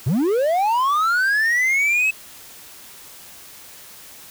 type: linear sweep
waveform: triangle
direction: up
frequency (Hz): 105.4 to 2609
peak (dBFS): -14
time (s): 0.06-2.11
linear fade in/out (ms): 10
effects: white hiss -42 dBFS RMS until 4.3 s